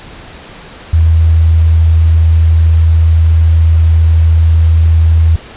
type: tone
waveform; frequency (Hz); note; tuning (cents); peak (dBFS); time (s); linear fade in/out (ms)
sine; 81.2; E2; -26; -4; 0.93-5.36; 5
effects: pink hiss -32 dBFS RMS until 5.56 s + resampled to 8000 Hz